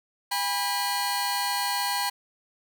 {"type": "tone cluster", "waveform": "sawtooth", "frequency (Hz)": [809, 982, 4336], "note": ["G#5", "B5", "C#8"], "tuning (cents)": [-46, -10, -39], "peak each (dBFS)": [-26, -25, -28], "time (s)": [0.31, 2.1], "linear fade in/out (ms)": 10, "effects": []}